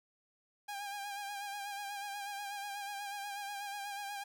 sawtooth tone with vibrato, 808 Hz, G#5, 48 cents flat, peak -36 dBFS, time 0.68-4.24 s, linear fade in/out 10 ms, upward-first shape sine, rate 8.2 Hz, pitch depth 42 cents each way, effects 12-bit

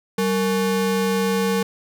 square ring-modulated tone, 326.6 Hz, E4, 16 cents flat, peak -16 dBFS, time 0.18-1.63 s, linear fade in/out 5 ms, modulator 134 Hz, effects none

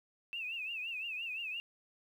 sine tone with vibrato, 2637 Hz, E7, in tune, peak -37 dBFS, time 0.33-1.6 s, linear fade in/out 0 ms, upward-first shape triangle, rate 5.8 Hz, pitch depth 140 cents each way, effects 11-bit

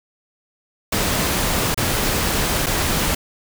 pink noise with dropouts, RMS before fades -20 dBFS, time 0.92-3.15 s, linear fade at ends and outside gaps 5 ms, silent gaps 1.745-1.774 / 2.662-2.666 s, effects none

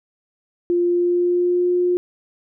sine tone with pitch glide, 349.2 to 356.5 Hz, F4 to F4, 0 to +36 cents, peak -15 dBFS, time 0.7-1.97 s, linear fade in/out 0 ms, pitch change +36 cents, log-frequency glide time 0.81-1.71 s, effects none

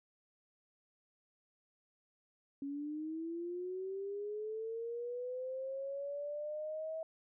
sine linear sweep, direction up, 276 to 647 Hz, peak -38 dBFS, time 2.62-7.03 s, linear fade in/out 2 ms, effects none

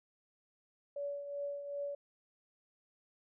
sine tone with tremolo, 570 Hz, C#5, 48 cents sharp, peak -35 dBFS, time 0.96-1.95 s, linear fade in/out 5 ms, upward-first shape triangle, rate 2.6 Hz, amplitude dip 60%, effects none

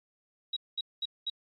sine tone bursts, 3844 Hz, B7, 48 cents flat, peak -30 dBFS, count 4, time 0.53-1.3 s, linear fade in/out 5 ms, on 35 ms, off 210 ms, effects AAC 64 kbps

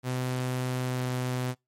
sawtooth tone with pitch glide, 127.2 to 126.39 Hz, C3 to B2, -48 to +40 cents, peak -24 dBFS, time 0.03-1.55 s, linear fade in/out 50 ms, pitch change -12 cents, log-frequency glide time 0.82-1.05 s, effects noise-tail reverb RT60 0.2 s tail -24 dB re dry + MP3 64 kbps

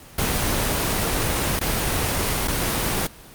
pink noise with dropouts, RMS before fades -22 dBFS, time 0.18-3.07 s, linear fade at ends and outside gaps 5 ms, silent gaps 1.593-1.611 / 2.475-2.48 s, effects pink hiss -44 dBFS RMS until 3.34 s + Opus 24 kbps

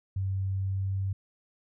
sine tone with pitch glide, 96.1 to 96.71 Hz, G2 to G2, -34 to -23 cents, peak -27 dBFS, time 0.16-1.13 s, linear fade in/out 5 ms, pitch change +11 cents, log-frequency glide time 0.5-0.99 s, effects none

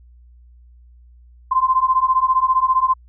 sine beating tone pair, 1031 / 1046 Hz, C6 / C6, -26 / -1 cents, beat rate 15 Hz, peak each -17 / -16 dBFS, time 1.51-2.94 s, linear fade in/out 10 ms, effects added 60 Hz sine -44 dBFS peak until 3.08 s

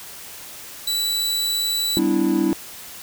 sawtooth tone, 3951 Hz, B7, in tune, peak -17 dBFS, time 0.87-1.99 s, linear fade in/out 5 ms
triangle chord, E minor seventh, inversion first, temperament equal with one note detuned, 196 / 253.2 / 293.7 / 329.6 Hz, G3 / B3 / D4 / E4, 0 / +43 / 0 / 0 cents, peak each -22 / -23 / -20 / -18 dBFS, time 1.97-2.53 s, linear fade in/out 0 ms
effects white hiss -38 dBFS RMS until 3.02 s

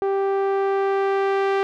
sawtooth tone with low-pass filter sweep, 392 Hz, G4, in tune, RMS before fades -21 dBFS, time 0.02-1.63 s, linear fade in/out 0 ms, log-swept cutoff 840 to 2400 Hz, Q 0.72, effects none

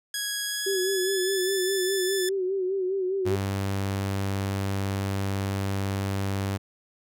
10% pulse tone with pitch glide, 1661.2 to 1746.8 Hz, G#6 to A6, 0 to -13 cents, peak -19 dBFS, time 0.14-2.29 s, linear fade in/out 2 ms, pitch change +87 cents, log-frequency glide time 0.45-1.53 s
sine tone with vibrato, 378.8 Hz, F#4, 41 cents sharp, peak -24 dBFS, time 0.66-3.36 s, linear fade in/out 10 ms, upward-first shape sine, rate 4.9 Hz, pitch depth 67 cents each way
sawtooth tone, 98 Hz, G2, in tune, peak -22 dBFS, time 3.25-6.58 s, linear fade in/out 20 ms
effects none

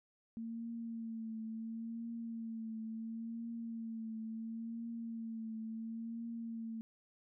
sine tone with vibrato, 226.6 Hz, A#3, 49 cents flat, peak -40 dBFS, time 0.37-6.81 s, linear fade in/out 0 ms, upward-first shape triangle, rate 0.72 Hz, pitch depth 43 cents each way, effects none

